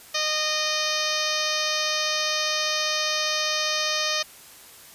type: harmonic tone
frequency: 615 Hz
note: D#5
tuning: 20 cents flat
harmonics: 1 / 2 / 3 / 4 / 5 / 6 / 7 / 8 / 9 / 10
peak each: -32 / -32 / -32 / -32 / -32 / -32 / -32 / -32 / -32 / -32 dBFS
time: 0.14-4.23 s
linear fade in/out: 10 ms
effects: white hiss -47 dBFS RMS until 4.94 s + resampled to 32000 Hz